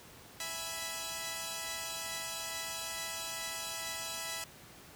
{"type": "chord", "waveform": "5% pulse", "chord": "E major", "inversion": "none", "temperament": "equal", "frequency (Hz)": [659.3, 830.6, 987.8], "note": ["E5", "G#5", "B5"], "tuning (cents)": [0, 0, 0], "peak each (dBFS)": [-30, -32, -30], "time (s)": [0.4, 4.44], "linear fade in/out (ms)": 2, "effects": ["pink hiss -54 dBFS RMS until 4.95 s", "high-pass 60 Hz 12 dB/octave"]}